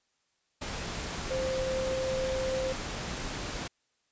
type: tone in noise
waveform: sine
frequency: 523.3 Hz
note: C5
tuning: in tune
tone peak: -29 dBFS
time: 1.3-2.73 s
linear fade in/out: 10 ms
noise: pink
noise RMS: -36 dBFS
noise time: 0.61-3.68 s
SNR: +4 dB
effects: white hiss -75 dBFS RMS until 4.11 s + resampled to 16000 Hz